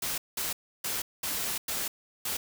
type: noise bursts at uneven times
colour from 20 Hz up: white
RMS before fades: -32 dBFS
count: 6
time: 0.02-0.18 / 0.37-0.53 / 0.84-1.02 / 1.23-1.58 / 1.68-1.88 / 2.25-2.37 s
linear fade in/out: 5 ms
effects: none